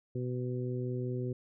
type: harmonic tone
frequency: 124.9 Hz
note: B2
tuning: 20 cents sharp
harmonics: 1 / 2 / 3 / 4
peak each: -34 / -40 / -38 / -45 dBFS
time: 0.15-1.33 s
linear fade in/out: 5 ms
effects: none